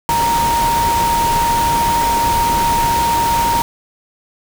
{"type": "tone in noise", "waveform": "sine", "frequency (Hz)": 932.3, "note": "A#5", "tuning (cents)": 0, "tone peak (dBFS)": -13, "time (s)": [0.09, 3.62], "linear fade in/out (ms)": 0, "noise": "pink", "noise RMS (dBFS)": -21, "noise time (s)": [0.09, 3.62], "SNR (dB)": 5, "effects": []}